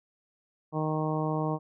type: harmonic tone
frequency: 155.3 Hz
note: D#3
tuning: 3 cents flat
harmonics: 1 / 2 / 3 / 4 / 5 / 6 / 7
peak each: -30 / -33 / -35 / -36 / -37 / -38 / -38 dBFS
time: 0.72-1.59 s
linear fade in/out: 50 ms
effects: none